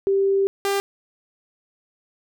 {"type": "tone pair in turn", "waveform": ["sine", "sawtooth"], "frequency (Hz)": [392, 397.5], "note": ["G4", "G4"], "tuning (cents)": [0, 24], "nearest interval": "unison", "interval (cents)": 24, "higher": "second", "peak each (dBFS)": -16, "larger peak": "neither", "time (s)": [[0.07, 0.47], [0.65, 0.8]], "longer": "first", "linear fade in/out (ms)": 0, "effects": []}